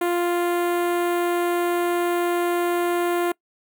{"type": "tone with notch filter", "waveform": "sawtooth", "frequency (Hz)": 349, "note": "F4", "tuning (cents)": -1, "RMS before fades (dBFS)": -22, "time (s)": [0.01, 3.32], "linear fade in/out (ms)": 5, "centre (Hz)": 5200, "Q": 0.56, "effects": ["noise-tail reverb RT60 0.1 s tail -24 dB re dry"]}